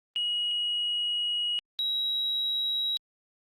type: tone pair in turn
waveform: sine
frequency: 2900 / 3855 Hz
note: F#7 / B7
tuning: -35 / -43 cents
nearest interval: perfect fourth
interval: 492 cents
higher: second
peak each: -25 dBFS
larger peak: neither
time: 0.16-1.59 / 1.79-2.97 s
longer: first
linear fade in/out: 0 ms
effects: tanh soft clip ceiling -22 dBFS + Opus 24 kbps